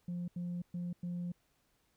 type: tone bursts at uneven times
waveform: sine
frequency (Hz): 175.5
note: F3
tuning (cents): +9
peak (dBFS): -34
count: 4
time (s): 0.08-0.28 / 0.36-0.62 / 0.74-0.93 / 1.03-1.32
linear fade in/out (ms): 5
effects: tanh soft clip ceiling -34 dBFS + pink hiss -75 dBFS RMS until 1.96 s